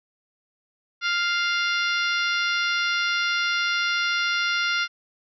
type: harmonic tone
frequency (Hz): 698.5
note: F5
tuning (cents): 0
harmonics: 2 / 3 / 4 / 5 / 6 / 7 / 8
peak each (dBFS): -24 / -28 / -30 / -32 / -34 / -35 / -36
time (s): 1.01-4.88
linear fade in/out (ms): 50
effects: none